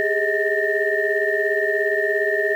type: tone cluster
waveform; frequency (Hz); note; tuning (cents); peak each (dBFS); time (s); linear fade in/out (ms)
sine; 401.5 / 418.6 / 632 / 1780 / 1853; G4 / G#4 / D#5 / A6 / A#6; +41 / +14 / +27 / +20 / -11; -24; 0-2.55; 0
effects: tanh soft clip ceiling -7 dBFS + 8-bit